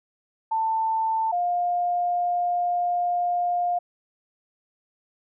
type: tone pair in turn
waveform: sine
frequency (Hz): 890 / 706.4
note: A5 / F5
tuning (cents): +20 / +20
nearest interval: major third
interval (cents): 400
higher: first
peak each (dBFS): -21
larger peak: neither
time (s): 0.51-1.32 / 1.32-3.79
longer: second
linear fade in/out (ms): 10
effects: none